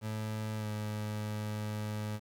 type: tone with pitch glide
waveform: 30% pulse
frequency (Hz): 108.4 to 106.29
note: A2 to G#2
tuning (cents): -25 to +41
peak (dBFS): -32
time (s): 0.01-2.2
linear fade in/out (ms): 50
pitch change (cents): -34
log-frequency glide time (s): 0.58-0.66
effects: 10-bit